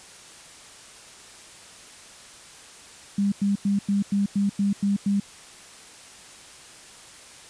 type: tone bursts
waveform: sine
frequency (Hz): 200.3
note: G3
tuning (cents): +38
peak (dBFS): -19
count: 9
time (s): 3.18-5.2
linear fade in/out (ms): 5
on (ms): 140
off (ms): 95
effects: white hiss -46 dBFS RMS until 7.49 s + resampled to 22050 Hz